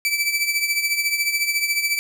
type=tone with tremolo; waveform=sawtooth; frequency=2317 Hz; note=D7; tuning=24 cents flat; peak=-13 dBFS; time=0.05-1.99 s; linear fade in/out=0 ms; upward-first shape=triangle; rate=14 Hz; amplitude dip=70%; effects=none